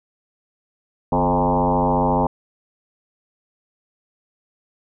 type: tone with frequency modulation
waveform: sine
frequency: 532 Hz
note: C5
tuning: 29 cents sharp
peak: -15 dBFS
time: 1.12-2.27 s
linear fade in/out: 5 ms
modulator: 94.3 Hz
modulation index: 4.6
effects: none